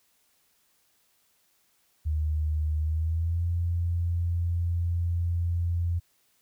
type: tone with pitch glide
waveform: sine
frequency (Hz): 77 to 85.93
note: D#2 to F2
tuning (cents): -17 to -28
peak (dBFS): -24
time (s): 2.05-6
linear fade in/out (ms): 20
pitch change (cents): +189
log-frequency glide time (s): 2.79-3.44
effects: white hiss -68 dBFS RMS until 6.41 s